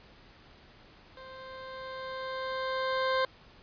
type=tone with level ramp; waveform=20% pulse; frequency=523.3 Hz; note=C5; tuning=in tune; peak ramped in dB=-41 to -20 dBFS; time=1.17-3.25 s; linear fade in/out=2 ms; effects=pink hiss -56 dBFS RMS until 3.62 s + resampled to 11025 Hz